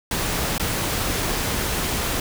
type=noise with dropouts; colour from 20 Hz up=pink; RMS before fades=-24 dBFS; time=0.11-2.2 s; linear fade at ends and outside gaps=2 ms; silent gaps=0.581-0.597 s; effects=none